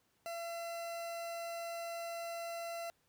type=tone; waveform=40% pulse; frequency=677 Hz; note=E5; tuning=46 cents sharp; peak=-39 dBFS; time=0.26-2.9 s; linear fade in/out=0 ms; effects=pink hiss -75 dBFS RMS until 3.08 s + high-pass 80 Hz 12 dB/octave